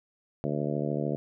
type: harmonic tone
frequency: 73.42 Hz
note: D2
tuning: in tune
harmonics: 2 / 3 / 4 / 5 / 6 / 7 / 8 / 9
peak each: -32 / -34 / -35 / -36 / -37 / -37 / -38 / -39 dBFS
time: 0.44-1.16 s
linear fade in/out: 0 ms
effects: none